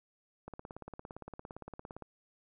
click train, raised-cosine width 1 ms, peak -30 dBFS, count 28, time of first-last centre 0.48-2.023 s, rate 17.5 Hz, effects none

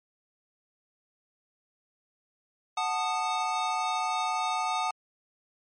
square chord, D# diminished, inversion first, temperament equal with one note detuned, 740 / 880 / 1234.5 Hz, F#5 / A5 / D#6, 0 / 0 / -14 cents, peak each -32 dBFS, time 2.77-4.91 s, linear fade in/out 5 ms, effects low-pass 7000 Hz 12 dB/octave + MP3 48 kbps

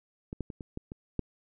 clicks, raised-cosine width 3 ms, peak -24 / -20 / -27 / -27 / -23 / -27 / -16 dBFS, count 7, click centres 0.329 / 0.407 / 0.502 / 0.608 / 0.774 / 0.919 / 1.193 s, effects none

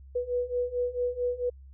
sine beating tone pair, 488.8 / 493.3 Hz, B4 / B4, -18 / -2 cents, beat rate 4.5 Hz, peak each -31 / -29 dBFS, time 0.15-1.5 s, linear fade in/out 10 ms, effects added 67 Hz sine -46 dBFS peak until 1.73 s

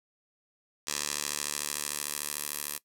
10% pulse tone with band-pass filter sweep, 73.42 Hz, D2, in tune, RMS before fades -35 dBFS, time 0.87-2.78 s, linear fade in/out 5 ms, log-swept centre 7000 to 12000 Hz, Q 1.2, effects noise-tail reverb RT60 0.1 s tail -19 dB re dry

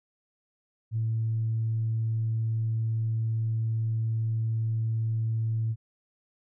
sine tone, 112.2 Hz, A2, 34 cents sharp, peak -24 dBFS, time 0.91-5.76 s, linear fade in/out 50 ms, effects tanh soft clip ceiling -20 dBFS

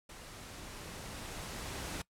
pink noise with level ramp, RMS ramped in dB -50 to -40 dBFS, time 0.09-2.02 s, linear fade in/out 5 ms, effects noise-tail reverb RT60 0.1 s tail -21 dB re dry + low-pass 11000 Hz 12 dB/octave

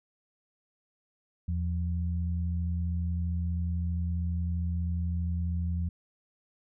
sine tone pair together, 82.3 / 174.61 Hz, E2 / F3, -2 / 0 cents, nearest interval octave + minor second, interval 1302 cents, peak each -28 / -35 dBFS, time 1.48-5.89 s, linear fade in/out 5 ms, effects none

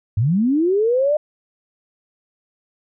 sine linear sweep, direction up, 93.9 to 614 Hz, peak -14 dBFS, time 0.17-1.17 s, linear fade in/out 5 ms, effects none

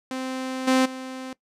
sawtooth tone with level steps, 260 Hz, C4, 11 cents flat, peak -24 / -13 / -29 dBFS, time 0.11-1.33 s, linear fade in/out 2 ms, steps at 0.67 / 0.85 s, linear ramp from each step 10 ms, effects noise-tail reverb RT60 0.1 s tail -20 dB re dry + low-pass 9000 Hz 12 dB/octave

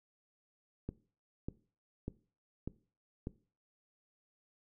click train, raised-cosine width 3 ms, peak -25 dBFS, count 5, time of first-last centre 0.89-3.271 s, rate 1.68 Hz, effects noise-tail reverb RT60 0.4 s tail -19 dB re dry

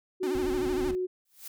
sine tone with pitch glide, 370 to 367 Hz, F#4 to F#4, 0 to -14 cents, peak -27 dBFS, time 0.2-1.07 s, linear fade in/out 20 ms, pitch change -14 cents, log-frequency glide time 0.32-0.45 s
45% pulse tone with vibrato, 279.8 Hz, C#4, 16 cents sharp, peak -32 dBFS, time 0.23-0.91 s, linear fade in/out 2 ms, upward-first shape sine, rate 13 Hz, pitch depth 160 cents each way
brown noise, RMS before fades -39 dBFS, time 0.35-0.95 s, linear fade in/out 0 ms
blue noise with exponential growth, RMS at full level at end -38 dBFS, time 1.25-1.48 s, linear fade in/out 5 ms, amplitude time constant 50 ms
effects none

